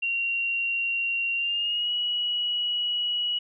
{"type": "tone with pitch glide", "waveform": "sine", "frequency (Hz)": [2756, 2920], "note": ["F7", "F#7"], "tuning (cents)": [-24, -24], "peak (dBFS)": -24, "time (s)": [0.02, 3.39], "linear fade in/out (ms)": 10, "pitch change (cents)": 100, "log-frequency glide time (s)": [1.35, 1.92], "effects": []}